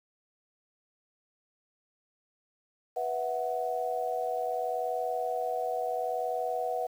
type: chord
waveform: sine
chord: B suspended fourth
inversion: none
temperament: equal with one note detuned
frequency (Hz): 491.3 / 659.3 / 740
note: B4 / E5 / F#5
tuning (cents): -9 / 0 / 0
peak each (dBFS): -34 / -34 / -32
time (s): 2.96-6.87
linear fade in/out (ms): 10
effects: 9-bit